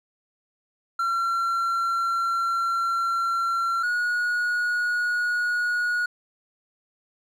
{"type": "tone pair in turn", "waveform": "triangle", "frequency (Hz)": [1363, 1451.6], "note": ["F6", "F#6"], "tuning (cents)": [-43, -34], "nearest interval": "minor second", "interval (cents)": 109, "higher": "second", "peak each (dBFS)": -20, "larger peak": "neither", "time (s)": [[0.99, 3.83], [3.83, 6.06]], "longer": "first", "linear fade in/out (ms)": 5, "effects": []}